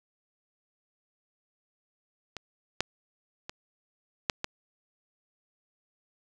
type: clicks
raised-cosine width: 0.2 ms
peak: -20 / -8 / -20 / -7 / -13 dBFS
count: 5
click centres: 2.367 / 2.806 / 3.495 / 4.298 / 4.444 s
effects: none